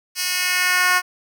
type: tone with high-pass filter sweep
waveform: 10% pulse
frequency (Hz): 362.9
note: F#4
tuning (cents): -34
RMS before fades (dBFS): -19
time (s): 0.15-1.02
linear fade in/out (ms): 50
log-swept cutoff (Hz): 3900 to 1100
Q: 1.2
effects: none